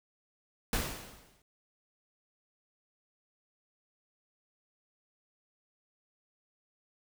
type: noise with exponential decay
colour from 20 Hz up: pink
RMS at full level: -30 dBFS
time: 0.73-1.42 s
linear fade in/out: 2 ms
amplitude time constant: 150 ms
effects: none